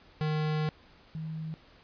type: tone pair in turn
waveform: square / sine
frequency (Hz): 153.9 / 158.5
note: D#3 / D#3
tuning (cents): -19 / +32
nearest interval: minor second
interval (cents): 51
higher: second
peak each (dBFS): -28 / -34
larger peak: first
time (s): 0.21-0.69 / 1.15-1.54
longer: first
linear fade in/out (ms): 0
effects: pink hiss -58 dBFS RMS until 1.83 s + resampled to 11025 Hz